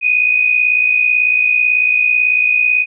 sine tone with amplitude modulation, 2489 Hz, D#7, in tune, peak -7 dBFS, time 0.01-2.86 s, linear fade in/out 50 ms, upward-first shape sine, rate 58.1 Hz, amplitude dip 65%, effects none

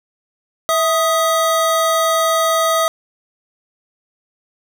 square tone pair together, 654 / 1251.1 Hz, E5 / D#6, -14 / +9 cents, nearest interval major seventh, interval 1123 cents, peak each -17 dBFS, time 0.69-2.88 s, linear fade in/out 0 ms, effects none

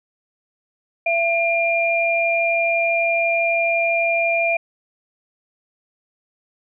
sine tone pair together, 673 / 2398 Hz, E5 / D7, +36 / +36 cents, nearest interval octave + minor seventh, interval 2200 cents, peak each -19 dBFS, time 1.06-4.57 s, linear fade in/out 5 ms, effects none

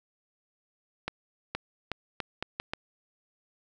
accelerating click train, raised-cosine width 0.3 ms, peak -15 dBFS, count 7, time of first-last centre 1.08-2.735 s, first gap 470 ms, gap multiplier 0.78, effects none

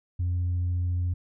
sine tone, 88.6 Hz, F2, 25 cents sharp, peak -22 dBFS, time 0.19-1.14 s, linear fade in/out 10 ms, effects tanh soft clip ceiling -22 dBFS

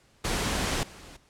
pink noise with level steps, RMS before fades -28 / -47 dBFS, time 0.24-1.17 s, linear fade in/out 10 ms, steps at 0.83 s, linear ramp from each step 2 ms, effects pink hiss -62 dBFS RMS until 1.29 s + low-pass 9000 Hz 12 dB/octave

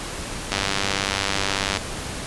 click train, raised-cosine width 0.2 ms, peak -4 dBFS, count 124, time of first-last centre 0.52-1.771 s, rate 98.3 Hz, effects pink hiss -31 dBFS RMS until 2.26 s + resampled to 24000 Hz

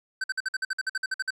square tone bursts, 1539 Hz, G6, 32 cents flat, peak -26 dBFS, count 14, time 0.21-1.306 s, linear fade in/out 5 ms, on 30 ms, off 52 ms, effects low-pass 7000 Hz 12 dB/octave

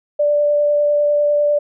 sine tone with vibrato, 587.3 Hz, D5, in tune, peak -12 dBFS, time 0.19-1.59 s, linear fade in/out 10 ms, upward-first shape triangle, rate 10 Hz, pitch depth 10 cents each way, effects none

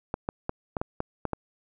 clicks, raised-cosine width 1 ms, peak -14 dBFS, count 8, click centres 0.141 / 0.289 / 0.494 / 0.768 / 0.815 / 1.004 / 1.253 / 1.333 s, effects none

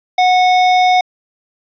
square tone, 733 Hz, F#5, 16 cents flat, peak -9 dBFS, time 0.18-1.01 s, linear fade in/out 5 ms, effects resampled to 11025 Hz + 8-bit

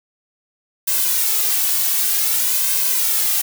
blue noise with flanger, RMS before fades -18 dBFS, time 0.87-3.42 s, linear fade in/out 10 ms, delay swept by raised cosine 1.9 to 2.72 ms, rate 0.54 Hz, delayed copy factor +0.8, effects none

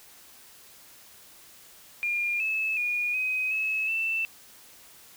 sine tone with pitch steps, 2410 / 2604 / 2441 / 2520 / 2584 / 2664 Hz, D7 / E7 / D#7 / D#7 / E7 / E7, +44 / -22 / -34 / +21 / -35 / +18 cents, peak -25 dBFS, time 2.03-4.25 s, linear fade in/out 0 ms, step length 370 ms, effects white hiss -52 dBFS RMS until 5.16 s

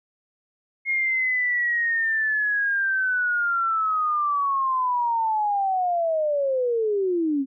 sine linear sweep, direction down, 2152 to 261.6 Hz, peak -20 dBFS, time 0.85-7.46 s, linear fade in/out 50 ms, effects none

